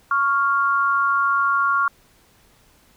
sine tone pair together, 1110.5 / 1396.9 Hz, C#6 / F6, +3 / 0 cents, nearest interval major third, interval 397 cents, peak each -19 / -19 dBFS, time 0.11-1.88 s, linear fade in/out 2 ms, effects pink hiss -56 dBFS RMS until 2.96 s

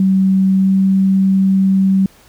sine tone with pitch glide, 190.9 to 192.12 Hz, G3 to G3, -46 to -35 cents, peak -9 dBFS, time 0-2.06 s, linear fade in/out 2 ms, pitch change +11 cents, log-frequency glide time 0.57-0.71 s, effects pink hiss -47 dBFS RMS until 2.28 s

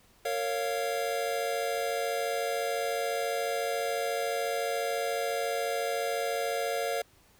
square chord, Bb minor, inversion none, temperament equal with one note detuned, 460.3 / 554.4 / 698.5 Hz, Bb4 / Db5 / F5, -22 / 0 / 0 cents, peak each -34 dBFS, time 0.25-7.02 s, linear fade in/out 5 ms, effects pink hiss -62 dBFS RMS until 7.39 s

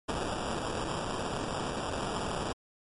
blue noise with sample-and-hold, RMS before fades -34 dBFS, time 0.08-2.53 s, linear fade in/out 10 ms, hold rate 2100 Hz, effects MP3 48 kbps

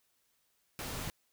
pink noise, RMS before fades -40 dBFS, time 0.79-1.1 s, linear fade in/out 0 ms
click, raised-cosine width 5 ms, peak -28 dBFS, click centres 1.076 s
effects white hiss -75 dBFS RMS until 1.32 s

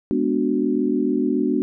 sine chord, G# half-diminished seventh, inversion none, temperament equal, 207.7 / 246.9 / 293.7 / 370 Hz, G#3 / B3 / D4 / F#4, 0 / 0 / 0 / 0 cents, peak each -26 / -22 / -22 / -24 dBFS, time 0.11-1.62 s, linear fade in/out 0 ms, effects none

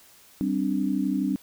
sine chord, G suspended fourth, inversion none, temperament equal with one note detuned, 194.87 / 261.6 / 293.7 Hz, G3 / C4 / D4, -10 / 0 / 0 cents, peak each -27 dBFS, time 0.41-1.36 s, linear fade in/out 0 ms, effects white hiss -54 dBFS RMS until 1.42 s

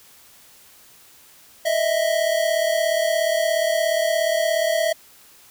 square tone pair together, 622.3 / 659.3 Hz, D#5 / E5, 0 / 0 cents, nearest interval minor second, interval 100 cents, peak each -23 / -21 dBFS, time 1.65-4.93 s, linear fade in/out 10 ms, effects white hiss -50 dBFS RMS until 5.5 s

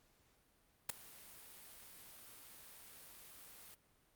white noise with ADSR envelope, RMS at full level -33 dBFS, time 0.89-3.75 s, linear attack 8 ms, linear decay 6 ms, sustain -24 dB, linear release 11 ms, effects pink hiss -73 dBFS RMS until 4.15 s + Opus 48 kbps

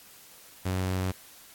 sawtooth tone, 93.1 Hz, F#2, 11 cents sharp, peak -23 dBFS, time 0.65-1.12 s, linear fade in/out 10 ms, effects white hiss -52 dBFS RMS until 1.54 s + AAC 64 kbps

